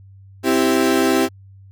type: chord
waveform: 35% pulse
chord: C major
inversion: none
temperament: equal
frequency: 261.6 / 329.6 / 392 Hz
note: C4 / E4 / G4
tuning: 0 / 0 / 0 cents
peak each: -17 dBFS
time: 0.43-1.29 s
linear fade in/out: 50 ms
effects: added 97 Hz sine -41 dBFS peak until 1.71 s